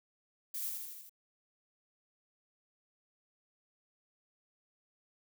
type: noise with echo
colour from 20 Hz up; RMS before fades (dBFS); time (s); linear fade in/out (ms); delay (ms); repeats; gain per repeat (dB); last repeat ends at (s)
violet; -39; 0.54-0.7; 5; 79; 5; -3; 1.095
effects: none